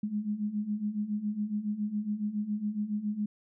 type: beating tone pair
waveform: sine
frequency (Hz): 204.9 / 212.1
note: G#3 / G#3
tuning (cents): -23 / +37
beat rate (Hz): 7.2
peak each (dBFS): -35 / -31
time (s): 0.03-3.26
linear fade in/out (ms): 5
effects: none